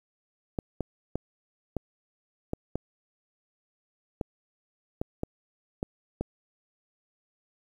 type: clicks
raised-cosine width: 2 ms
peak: -16 dBFS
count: 11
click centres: 0.588 / 0.807 / 1.156 / 1.767 / 2.534 / 2.756 / 4.212 / 5.015 / 5.234 / 5.829 / 6.21 s
effects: 9-bit

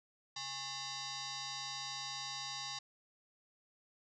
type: tone with frequency modulation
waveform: sine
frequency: 135 Hz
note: C#3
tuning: 45 cents flat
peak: -40 dBFS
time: 0.36-2.79 s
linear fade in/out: 5 ms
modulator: 957 Hz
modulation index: 5.8
effects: none

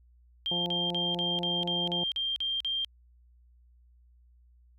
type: tone bursts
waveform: sine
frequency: 3182 Hz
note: G7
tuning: 25 cents sharp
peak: -28 dBFS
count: 10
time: 0.46-2.847 s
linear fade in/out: 0 ms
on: 200 ms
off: 43 ms
type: harmonic tone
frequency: 174.61 Hz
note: F3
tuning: in tune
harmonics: 1 / 2 / 3 / 4 / 5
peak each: -35 / -38 / -40 / -41 / -42 dBFS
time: 0.51-2.04 s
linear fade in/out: 5 ms
effects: added 60 Hz sine -57 dBFS peak until 4.78 s

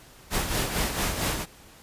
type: noise with tremolo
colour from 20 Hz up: pink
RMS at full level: -25 dBFS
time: 0.3-1.46 s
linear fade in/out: 50 ms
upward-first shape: sine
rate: 4.4 Hz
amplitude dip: 55%
effects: pink hiss -51 dBFS RMS until 1.82 s + resampled to 32000 Hz

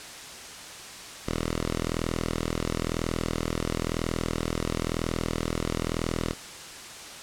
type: tone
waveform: 5% pulse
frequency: 41 Hz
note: E1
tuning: 9 cents flat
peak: -16 dBFS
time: 1.26-6.34 s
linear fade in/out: 20 ms
effects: white hiss -41 dBFS RMS until 7.22 s + low-pass 8000 Hz 12 dB/octave

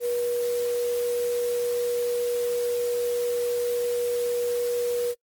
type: tone in noise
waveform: sine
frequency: 482.5 Hz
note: B4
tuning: 40 cents flat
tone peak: -23 dBFS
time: 0-5.15 s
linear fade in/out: 50 ms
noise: white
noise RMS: -39 dBFS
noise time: 0-5.15 s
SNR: +13 dB
effects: noise-tail reverb RT60 0.1 s tail -23 dB re dry + Opus 24 kbps

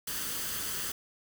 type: noise with comb filter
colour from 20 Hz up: white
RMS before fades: -35 dBFS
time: 0.07-0.92 s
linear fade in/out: 5 ms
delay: 0.64 ms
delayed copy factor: +0.5
effects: none

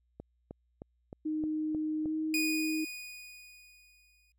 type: click train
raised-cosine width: 2 ms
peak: -29 dBFS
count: 7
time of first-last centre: 0.2-2.058 s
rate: 3.23 Hz
type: tone with pitch glide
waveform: sine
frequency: 309.5 to 313.6 Hz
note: D#4 to D#4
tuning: -9 to +14 cents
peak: -30 dBFS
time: 1.25-2.85 s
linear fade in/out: 10 ms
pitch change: +23 cents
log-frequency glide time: 2.03-2.14 s
type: tone with exponential decay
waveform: sawtooth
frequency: 2470 Hz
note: D#7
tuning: 13 cents flat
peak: -25 dBFS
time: 2.34-4.32 s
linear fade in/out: 1 ms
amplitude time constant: 430 ms
effects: added 60 Hz sine -70 dBFS peak until 4.38 s

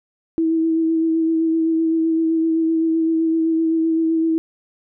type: tone with vibrato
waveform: sine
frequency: 324.7 Hz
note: E4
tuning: 26 cents flat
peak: -15 dBFS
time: 0.38-4.38 s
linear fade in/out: 0 ms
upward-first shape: sine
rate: 7.8 Hz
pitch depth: 18 cents each way
effects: none

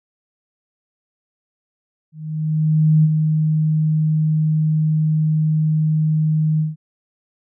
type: tone with ADSR envelope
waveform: sine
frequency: 155.56 Hz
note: D#3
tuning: in tune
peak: -9 dBFS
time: 2.12-6.76 s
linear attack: 920 ms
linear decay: 37 ms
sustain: -5 dB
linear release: 160 ms
effects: none

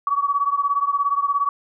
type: beating tone pair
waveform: sine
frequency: 1129 / 1146 Hz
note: C#6 / D6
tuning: +31 / -43 cents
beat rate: 17 Hz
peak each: -20 / -22 dBFS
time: 0.07-1.49 s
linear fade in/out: 2 ms
effects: none

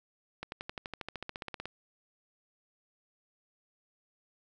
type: accelerating click train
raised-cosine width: 0.3 ms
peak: -22 dBFS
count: 18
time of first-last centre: 0.43-1.656 s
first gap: 91 ms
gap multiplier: 0.97
effects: none

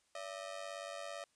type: ring-modulated tone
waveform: sawtooth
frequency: 622 Hz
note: D#5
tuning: 1 cent flat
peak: -36 dBFS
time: 0.15-1.24 s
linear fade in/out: 2 ms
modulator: 48.9 Hz
effects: white hiss -75 dBFS RMS until 1.35 s + resampled to 22050 Hz

